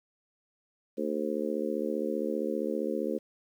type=harmonic tone; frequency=75.2 Hz; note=D2; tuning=42 cents sharp; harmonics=3 / 4 / 5 / 6 / 7; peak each=-35 / -35 / -35 / -35 / -35 dBFS; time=0.97-3.19 s; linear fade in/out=20 ms; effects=10-bit